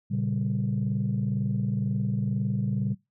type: chord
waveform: sine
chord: G diminished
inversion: first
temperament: equal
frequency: 116.54 / 138.59 / 196 Hz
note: Bb2 / Db3 / G3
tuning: 0 / 0 / 0 cents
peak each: -28 dBFS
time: 0.1-2.95 s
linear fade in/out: 20 ms
effects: noise-tail reverb RT60 0.2 s tail -21 dB re dry + tanh soft clip ceiling -18 dBFS